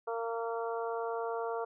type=harmonic tone; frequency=229.8 Hz; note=A#3; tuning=25 cents flat; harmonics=2 / 3 / 4 / 5 / 6; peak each=-35 / -39 / -41 / -43 / -45 dBFS; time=0.07-1.65 s; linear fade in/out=10 ms; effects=none